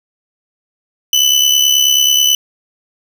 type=tone with amplitude modulation; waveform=30% pulse; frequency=3000 Hz; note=F#7; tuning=23 cents sharp; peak=-3 dBFS; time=1.13-2.35 s; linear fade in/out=2 ms; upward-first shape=sine; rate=69.3 Hz; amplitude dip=60%; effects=none